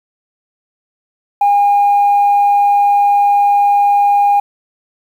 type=tone; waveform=sine; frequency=812 Hz; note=G#5; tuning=39 cents flat; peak=-6 dBFS; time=1.41-4.4 s; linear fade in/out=5 ms; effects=tanh soft clip ceiling -5 dBFS + 7-bit